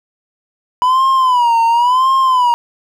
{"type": "tone with vibrato", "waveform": "triangle", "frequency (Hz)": 987.8, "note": "B5", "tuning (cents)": 0, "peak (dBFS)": -7, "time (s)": [0.82, 2.54], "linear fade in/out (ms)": 0, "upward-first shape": "sine", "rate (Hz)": 0.94, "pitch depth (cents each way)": 130, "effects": []}